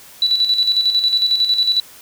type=tone with tremolo; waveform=sine; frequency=3954 Hz; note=B7; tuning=1 cent sharp; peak=-11 dBFS; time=0.22-1.8 s; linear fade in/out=2 ms; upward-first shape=square; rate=11 Hz; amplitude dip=55%; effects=white hiss -42 dBFS RMS until 2.01 s